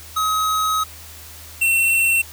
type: tone pair in turn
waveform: square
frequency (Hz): 1271 / 2709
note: D#6 / E7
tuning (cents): +36 / +47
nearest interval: octave + minor second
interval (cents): 1311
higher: second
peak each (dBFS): -18 / -15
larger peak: second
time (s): 0.16-0.84 / 1.61-2.22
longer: first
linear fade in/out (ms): 10
effects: added 79 Hz sine -42 dBFS peak until 2.32 s + white hiss -40 dBFS RMS until 2.32 s